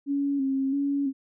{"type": "tone with vibrato", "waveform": "sine", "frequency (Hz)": 275.1, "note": "C#4", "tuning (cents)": -13, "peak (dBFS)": -23, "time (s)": [0.06, 1.13], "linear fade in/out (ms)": 50, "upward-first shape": "square", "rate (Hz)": 1.5, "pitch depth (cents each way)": 38, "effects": []}